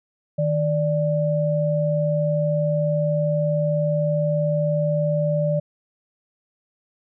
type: tone pair together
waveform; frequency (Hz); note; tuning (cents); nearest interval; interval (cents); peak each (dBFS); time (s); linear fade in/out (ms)
sine; 155.56 / 587.7; D#3 / D5; 0 / +1; octave + major seventh; 2301; -21; 0.38-5.6; 10
effects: none